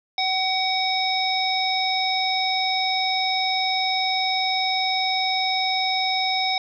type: harmonic tone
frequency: 755 Hz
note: F#5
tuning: 35 cents sharp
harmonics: 1 / 3 / 5 / 7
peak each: -24 / -27 / -25 / -28 dBFS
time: 0.18-6.58 s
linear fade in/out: 2 ms
effects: none